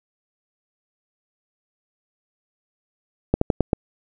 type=slowing click train; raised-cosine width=2 ms; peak=-3 dBFS; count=5; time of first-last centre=3.34-3.732 s; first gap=74 ms; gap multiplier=1.19; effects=none